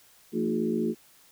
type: tone cluster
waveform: sine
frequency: 172.4 / 226.5 / 311.3 / 361.1 / 418 Hz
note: F3 / A#3 / D#4 / F#4 / G#4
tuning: -22 / -50 / +1 / -42 / +11 cents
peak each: -36 / -28 / -33 / -30 / -33 dBFS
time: 0.32-0.95 s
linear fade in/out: 50 ms
effects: white hiss -58 dBFS RMS until 1.31 s